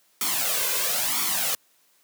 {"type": "noise with flanger", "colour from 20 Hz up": "white", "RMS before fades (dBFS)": -25, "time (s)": [0.21, 1.55], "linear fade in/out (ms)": 2, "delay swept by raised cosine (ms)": [0.89, 1.99], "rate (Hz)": 1, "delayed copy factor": 0.75, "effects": ["white hiss -63 dBFS RMS until 2.03 s", "high-pass 200 Hz 12 dB/octave"]}